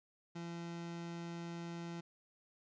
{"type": "tone", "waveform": "30% pulse", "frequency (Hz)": 170, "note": "F3", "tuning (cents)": -46, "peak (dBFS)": -40, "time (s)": [0.35, 2.01], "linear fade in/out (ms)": 10, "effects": ["resampled to 16000 Hz"]}